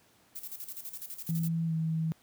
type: noise with tremolo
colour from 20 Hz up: violet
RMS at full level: -40 dBFS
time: 0.35-1.49 s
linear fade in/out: 10 ms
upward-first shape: square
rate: 12 Hz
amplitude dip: 70%
type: tone with pitch glide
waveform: sine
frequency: 164.81 to 160.95 Hz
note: E3 to E3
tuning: 0 to -41 cents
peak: -27 dBFS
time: 1.29-2.12 s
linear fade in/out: 0 ms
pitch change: -41 cents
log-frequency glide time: 1.66-1.73 s
effects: pink hiss -64 dBFS RMS until 2.22 s + high-pass 100 Hz 12 dB/octave